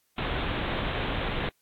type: low-pass noise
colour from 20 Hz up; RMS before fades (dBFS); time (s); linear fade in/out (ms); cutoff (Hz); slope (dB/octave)
pink; -30; 0.18-1.49; 2; 3800; 96
effects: white hiss -71 dBFS RMS until 1.61 s + AAC 64 kbps